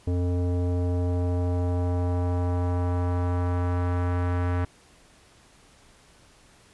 square tone with low-pass filter sweep, 88.7 Hz, F2, 27 cents sharp, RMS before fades -25 dBFS, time 0.07-4.65 s, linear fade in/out 5 ms, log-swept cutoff 450 to 1600 Hz, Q 1.4, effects pink hiss -56 dBFS RMS until 6.73 s + resampled to 24000 Hz

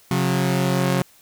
sawtooth tone pair together, 135.67 / 181.1 Hz, C#3 / F#3, -37 / -37 cents, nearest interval perfect fourth, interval 500 cents, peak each -17 dBFS, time 0.11-1.02 s, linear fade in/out 2 ms, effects white hiss -53 dBFS RMS until 1.21 s

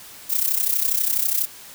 violet noise with amplitude modulation, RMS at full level -18 dBFS, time 0.29-1.46 s, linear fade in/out 20 ms, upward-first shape sine, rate 32.2 Hz, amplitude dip 75%, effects white hiss -42 dBFS RMS until 1.74 s

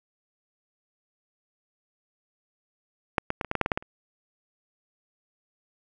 clicks, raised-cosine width 0.5 ms, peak -6 / -11 / -12 / -20 / -12 / -10 / -6 / -11 / -8 / -10 / -30 dBFS, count 11, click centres 3.182 / 3.304 / 3.412 / 3.447 / 3.514 / 3.553 / 3.613 / 3.661 / 3.718 / 3.775 / 3.825 s, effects none

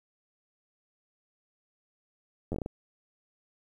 slowing click train, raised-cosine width 2 ms, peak -20 dBFS, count 7, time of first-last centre 2.52-2.661 s, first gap 10 ms, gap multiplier 1.34, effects 10-bit

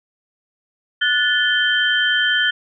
sine tone cluster, 1469 / 1745 / 3121 Hz, F#6 / A6 / G7, -13 / -15 / -8 cents, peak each -19 dBFS, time 1.01-2.51 s, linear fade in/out 10 ms, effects none

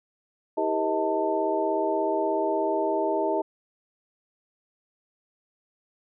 sine tone cluster, 322.8 / 399.4 / 476.2 / 634 / 890 Hz, E4 / G4 / A#4 / D#5 / A5, -36 / +32 / +37 / +32 / +20 cents, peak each -30 / -28 / -34 / -27 / -29 dBFS, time 0.57-3.42 s, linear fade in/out 10 ms, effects none

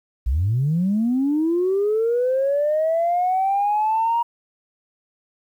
sine linear sweep, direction up, 54.6 to 948 Hz, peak -16 dBFS, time 0.26-4.23 s, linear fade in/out 10 ms, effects tanh soft clip ceiling -13 dBFS + 9-bit

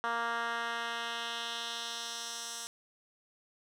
10% pulse tone with band-pass filter sweep, 233.1 Hz, A#3, in tune, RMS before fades -37 dBFS, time 0.04-2.67 s, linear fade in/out 0 ms, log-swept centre 1300 to 7100 Hz, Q 1.4, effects none

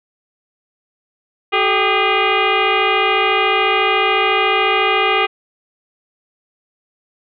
sine tone with frequency modulation, 835 Hz, G#5, 9 cents sharp, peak -12 dBFS, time 1.52-5.27 s, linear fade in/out 20 ms, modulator 404 Hz, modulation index 5.2, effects none

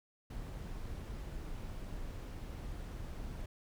brown noise, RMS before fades -43 dBFS, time 0.3-3.46 s, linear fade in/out 5 ms, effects none

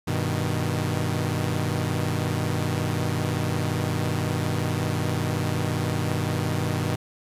sawtooth chord, G augmented, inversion none, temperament equal, 98 / 123.47 / 155.56 Hz, G2 / B2 / D#3, 0 / 0 / 0 cents, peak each -24 dBFS, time 0.07-6.96 s, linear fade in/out 10 ms, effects resampled to 32000 Hz + 9-bit

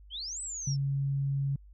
sine exponential two-way sweep, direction up then down, 2960 to 8170 to 5260 Hz, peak -35 dBFS, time 0.1-0.77 s, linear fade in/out 50 ms, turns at 0.41 s
sine tone, 138.59 Hz, C#3, in tune, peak -27 dBFS, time 0.67-1.56 s, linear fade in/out 5 ms
effects added 50 Hz sine -50 dBFS peak until 1.73 s

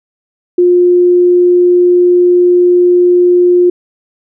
sine tone, 355.4 Hz, F4, 30 cents sharp, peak -4 dBFS, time 0.58-3.7 s, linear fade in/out 5 ms, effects none

